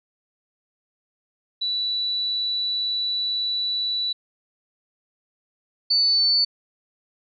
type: tone pair in turn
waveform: sine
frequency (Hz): 3951 / 4499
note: B7 / C#8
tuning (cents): 0 / +25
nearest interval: major second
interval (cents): 225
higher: second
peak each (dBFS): -22 / -16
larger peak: second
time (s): 1.61-4.13 / 5.9-6.45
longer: first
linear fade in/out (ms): 10
effects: none